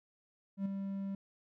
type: tone with ADSR envelope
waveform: triangle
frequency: 196 Hz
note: G3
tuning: in tune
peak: -28 dBFS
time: 0.57-1.15 s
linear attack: 86 ms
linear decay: 6 ms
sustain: -6 dB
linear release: 3 ms
effects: none